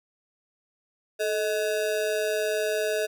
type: ring-modulated tone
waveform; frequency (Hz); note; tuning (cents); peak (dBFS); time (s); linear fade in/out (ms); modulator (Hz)
square; 531; C5; +25; -22; 1.19-3.07; 20; 97.8
effects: none